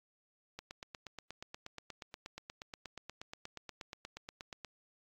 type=click train; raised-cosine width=0.2 ms; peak=-27 dBFS; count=35; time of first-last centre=0.59-4.647 s; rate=8.38 Hz; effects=AAC 48 kbps